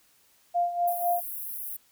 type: tone with tremolo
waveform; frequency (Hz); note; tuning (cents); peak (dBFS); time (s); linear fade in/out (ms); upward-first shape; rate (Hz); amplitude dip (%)
sine; 698.5; F5; 0; -21; 0.54-1.21; 20; sine; 4; 70
type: high-pass noise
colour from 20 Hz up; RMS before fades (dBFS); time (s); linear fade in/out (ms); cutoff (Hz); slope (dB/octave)
pink; -36; 0.87-1.77; 10; 11000; 48
effects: white hiss -63 dBFS RMS until 1.91 s